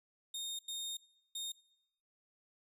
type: tone bursts at uneven times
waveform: sawtooth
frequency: 3685 Hz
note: A#7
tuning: 21 cents flat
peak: -36 dBFS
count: 3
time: 0.34-0.59 / 0.68-0.97 / 1.35-1.52 s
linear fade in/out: 5 ms
effects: noise-tail reverb RT60 0.8 s tail -22 dB re dry + resampled to 32000 Hz